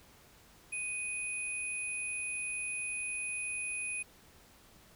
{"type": "tone pair together", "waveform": "sine", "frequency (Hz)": [2489, 10040], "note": ["D#7", "D#9"], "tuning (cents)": [0, 15], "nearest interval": "2 octaves", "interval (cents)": 2415, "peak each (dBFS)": [-36, -40], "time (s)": [0.72, 4.03], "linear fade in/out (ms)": 10, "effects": ["pink hiss -60 dBFS RMS until 4.95 s"]}